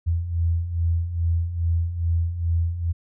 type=beating tone pair; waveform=sine; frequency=82.41 / 84.81 Hz; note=E2 / E2; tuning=0 / +50 cents; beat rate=2.4 Hz; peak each=-27 / -21 dBFS; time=0.06-2.93 s; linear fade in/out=20 ms; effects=none